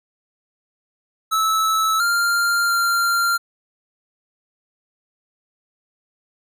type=tone with pitch steps; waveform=square; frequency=1306 / 1394 / 1385 Hz; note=E6 / F6 / F6; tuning=-17 / -4 / -15 cents; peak=-17 dBFS; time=1.31-3.38 s; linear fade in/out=20 ms; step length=690 ms; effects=none